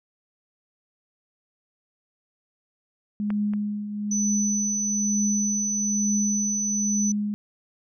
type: tone with tremolo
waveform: sine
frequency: 207.7 Hz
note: G#3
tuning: in tune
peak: -21 dBFS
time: 3.2-7.34 s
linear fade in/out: 0 ms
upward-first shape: triangle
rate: 1.1 Hz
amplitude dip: 65%
type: clicks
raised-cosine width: 0.5 ms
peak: -20 / -27 dBFS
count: 2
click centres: 3.304 / 3.536 s
type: tone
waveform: sine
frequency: 6000 Hz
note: F#8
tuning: 23 cents sharp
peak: -24 dBFS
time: 4.11-7.12 s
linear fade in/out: 5 ms
effects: none